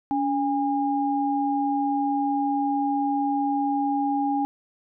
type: tone pair together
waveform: sine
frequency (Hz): 283.2 / 814.1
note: C#4 / G#5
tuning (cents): +37 / -35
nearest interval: octave + tritone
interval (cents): 1828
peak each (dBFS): -24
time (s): 0.11-4.45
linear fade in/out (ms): 0
effects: none